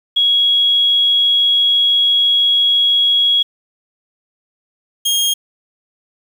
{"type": "tone pair in turn", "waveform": ["sine", "sawtooth"], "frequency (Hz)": [3322, 3246], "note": ["G#7", "G#7"], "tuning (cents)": [0, -40], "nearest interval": "unison", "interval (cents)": 40, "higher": "first", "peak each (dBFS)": -10, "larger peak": "neither", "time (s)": [[0.16, 3.43], [5.05, 5.34]], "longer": "first", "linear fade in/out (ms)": 10, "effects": ["7-bit"]}